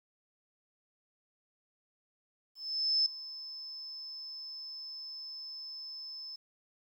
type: tone with ADSR envelope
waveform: sine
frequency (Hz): 5250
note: E8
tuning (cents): -8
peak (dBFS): -24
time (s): 2.55-6.36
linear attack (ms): 510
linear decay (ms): 3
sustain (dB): -17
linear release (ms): 6
effects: 11-bit